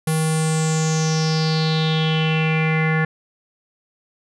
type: tone with low-pass filter sweep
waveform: square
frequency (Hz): 158.3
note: D#3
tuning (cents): +30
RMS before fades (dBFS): -19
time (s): 0.07-3.05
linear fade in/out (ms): 5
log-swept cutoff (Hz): 11000 to 1800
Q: 6.1
effects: none